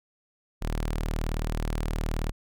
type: tone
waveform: sawtooth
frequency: 38.89 Hz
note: D#1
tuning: in tune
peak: -23 dBFS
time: 0.61-2.32 s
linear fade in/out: 20 ms
effects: none